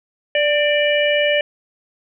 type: harmonic tone with a mistuned harmonic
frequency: 587.3 Hz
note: D5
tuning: in tune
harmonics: 1 / 3 / 4 / 5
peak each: -16 / -22 / -22 / -22 dBFS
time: 0.35-1.41 s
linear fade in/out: 2 ms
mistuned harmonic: 3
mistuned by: +30 cents
effects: none